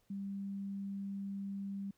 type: tone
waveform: sine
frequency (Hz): 197.6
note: G3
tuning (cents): +14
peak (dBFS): -38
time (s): 0.1-1.91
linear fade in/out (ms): 5
effects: pink hiss -75 dBFS RMS until 1.97 s

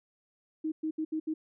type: tone bursts at uneven times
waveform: sine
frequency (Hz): 314.2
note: D#4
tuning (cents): +17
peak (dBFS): -29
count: 5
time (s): 0.64-0.72 / 0.83-0.91 / 0.98-1.05 / 1.12-1.2 / 1.27-1.34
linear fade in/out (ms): 10
effects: none

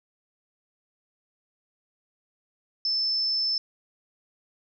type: tone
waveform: sine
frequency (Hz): 5274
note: E8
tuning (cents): 0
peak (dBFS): -23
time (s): 2.85-3.58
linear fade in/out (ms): 2
effects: none

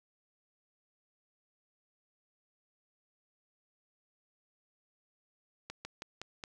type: slowing click train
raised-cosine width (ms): 0.2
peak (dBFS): -24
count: 5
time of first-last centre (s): 5.7-6.438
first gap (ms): 150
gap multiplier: 1.14
effects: none

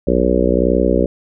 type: harmonic tone with a mistuned harmonic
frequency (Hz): 61.74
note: B1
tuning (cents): 0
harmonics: 1 / 3 / 4 / 5 / 6 / 7 / 8 / 9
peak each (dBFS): -20 / -20 / -20 / -20 / -20 / -20 / -20 / -20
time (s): 0.07-1.06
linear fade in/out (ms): 5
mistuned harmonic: 1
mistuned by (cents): -58
effects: none

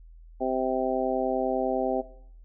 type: harmonic tone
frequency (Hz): 130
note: C3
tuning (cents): -11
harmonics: 2 / 3 / 4 / 5 / 6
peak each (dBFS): -31 / -31 / -31 / -31 / -31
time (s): 0.4-2.02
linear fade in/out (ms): 20
effects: noise-tail reverb RT60 0.7 s tail -18 dB re dry + added 41 Hz sine -46 dBFS peak until 2.44 s

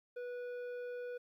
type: tone with low-pass filter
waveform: square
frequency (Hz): 490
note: B4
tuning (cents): -14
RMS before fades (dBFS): -43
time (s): 0.16-1.18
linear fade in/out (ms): 10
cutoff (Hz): 1500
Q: 0.73
effects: 13-bit

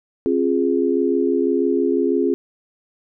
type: chord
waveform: sine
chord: F minor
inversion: second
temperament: equal with one note detuned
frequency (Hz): 267.4 / 349.2 / 415.3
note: C4 / F4 / Ab4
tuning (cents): +38 / 0 / 0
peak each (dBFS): -20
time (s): 0.26-2.34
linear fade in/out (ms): 0
effects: none

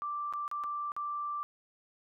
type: tone with dropouts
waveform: sine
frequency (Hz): 1174.7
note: D6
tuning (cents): 0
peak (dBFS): -33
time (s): 0.02-1.43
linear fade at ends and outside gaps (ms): 0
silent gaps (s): 0.326-0.336 / 0.479-0.514 / 0.637-0.641 / 0.919-0.965
effects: none

